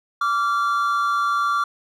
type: tone pair together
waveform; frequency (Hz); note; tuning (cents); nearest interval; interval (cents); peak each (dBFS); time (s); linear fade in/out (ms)
triangle; 1160.5 / 1382; D6 / F6; -21 / -19; minor third; 302; -18 / -21; 0.21-1.64; 5
effects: none